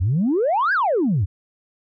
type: exponential two-way sweep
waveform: sine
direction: up then down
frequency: 81.7 to 1676 to 81.7 Hz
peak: -15 dBFS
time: 0-1.26 s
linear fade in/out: 20 ms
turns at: 0.73 s
effects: tanh soft clip ceiling -13 dBFS